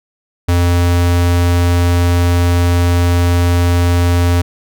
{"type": "tone", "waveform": "square", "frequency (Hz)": 87.31, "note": "F2", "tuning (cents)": 0, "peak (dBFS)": -10, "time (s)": [0.48, 4.42], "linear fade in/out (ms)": 10, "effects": []}